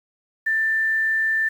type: tone with quantisation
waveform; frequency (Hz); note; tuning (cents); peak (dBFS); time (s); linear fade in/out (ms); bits
sine; 1777; A6; +17; -18; 0.46-1.49; 10; 8
effects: none